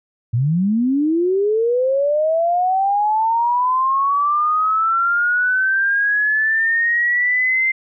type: linear sweep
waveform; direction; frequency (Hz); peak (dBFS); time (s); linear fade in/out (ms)
sine; up; 110 to 2093; -14; 0.33-7.72; 10
effects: none